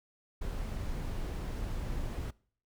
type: noise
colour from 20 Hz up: brown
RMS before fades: -36 dBFS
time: 0.41-2.31 s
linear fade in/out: 10 ms
effects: noise-tail reverb RT60 0.5 s tail -23 dB re dry